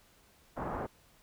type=low-pass noise; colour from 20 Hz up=white; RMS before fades=-37 dBFS; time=0.56-0.87 s; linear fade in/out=20 ms; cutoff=1100 Hz; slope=24 dB/octave; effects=pink hiss -64 dBFS RMS until 1.22 s